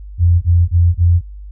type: tone bursts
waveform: sine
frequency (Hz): 86.6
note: F2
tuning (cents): -14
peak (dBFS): -7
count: 4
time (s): 0.18-1.212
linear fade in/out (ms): 50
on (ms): 240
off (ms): 24
effects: added 50 Hz sine -29 dBFS peak until 1.51 s